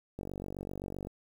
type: click train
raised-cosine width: 2 ms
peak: -26 dBFS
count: 43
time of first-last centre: 0.19-1.071 s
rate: 47.7 Hz
effects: 9-bit